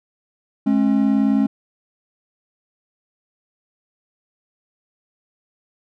triangle tone pair together, 211.9 / 271 Hz, G#3 / C#4, +35 / -39 cents, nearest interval major third, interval 426 cents, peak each -15 dBFS, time 0.66-1.47 s, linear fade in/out 10 ms, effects none

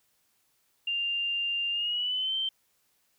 sine tone with pitch glide, 2794 to 3118 Hz, F7 to G7, 0 to -10 cents, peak -27 dBFS, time 0.87-2.49 s, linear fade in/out 5 ms, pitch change +190 cents, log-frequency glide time 1.71-2.36 s, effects white hiss -71 dBFS RMS until 3.18 s

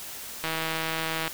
click train, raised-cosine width 0.3 ms, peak -13 dBFS, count 136, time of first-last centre 0.44-1.279 s, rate 161 Hz, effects white hiss -39 dBFS RMS until 1.33 s

